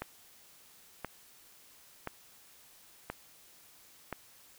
click train, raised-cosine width 0.5 ms, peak -21 dBFS, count 5, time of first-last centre 0.02-4.127 s, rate 0.974 Hz, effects white hiss -59 dBFS RMS until 4.58 s

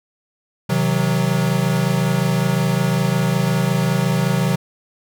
square chord, C diminished, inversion none, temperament equal with one note detuned, 130.81 / 159.57 / 185 Hz, C3 / Eb3 / Gb3, 0 / +44 / 0 cents, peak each -21 dBFS, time 0.69-4.56 s, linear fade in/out 10 ms, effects none

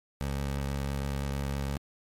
20% pulse tone with vibrato, 69.3 Hz, C#2, in tune, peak -25 dBFS, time 0.21-1.77 s, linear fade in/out 0 ms, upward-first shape sine, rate 6.1 Hz, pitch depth 17 cents each way, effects MP3 64 kbps

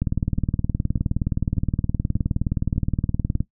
two click trains, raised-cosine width 5 ms, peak -19 / -9 dBFS, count 6 / 66, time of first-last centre 0.38-3.356 / 0.02-3.405 s, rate 1.68 / 19.2 Hz, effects noise-tail reverb RT60 0.1 s tail -17 dB re dry

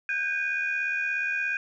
sine tone cluster, 1527 / 1604 / 2462 Hz, G6 / G6 / D#7, -46 / +39 / -19 cents, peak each -34 / -28 / -28 dBFS, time 0.09-1.57 s, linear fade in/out 2 ms, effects tanh soft clip ceiling -18 dBFS

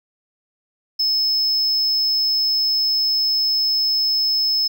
triangle tone, 5210 Hz, E8, 21 cents flat, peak -15 dBFS, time 0.99-4.68 s, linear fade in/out 10 ms, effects none

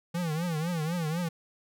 square tone with vibrato, 164.81 Hz, E3, in tune, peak -29 dBFS, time 0.14-1.29 s, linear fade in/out 10 ms, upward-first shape triangle, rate 4 Hz, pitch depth 170 cents each way, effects none

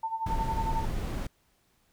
sine tone with tremolo, 896 Hz, A5, 31 cents sharp, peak -27 dBFS, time 0.03-0.85 s, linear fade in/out 5 ms, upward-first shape sine, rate 11 Hz, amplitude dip 75%
brown noise, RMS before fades -31 dBFS, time 0.26-1.27 s, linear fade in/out 5 ms
effects pink hiss -69 dBFS RMS until 1.92 s

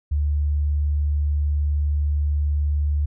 sine tone, 73.42 Hz, D2, in tune, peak -18 dBFS, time 0.11-3.06 s, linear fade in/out 10 ms, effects none

